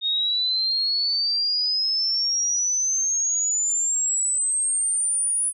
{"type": "exponential sweep", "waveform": "sine", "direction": "up", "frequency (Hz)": [3703, 9910], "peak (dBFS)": -20, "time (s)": [0.01, 5.53], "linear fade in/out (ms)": 50, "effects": []}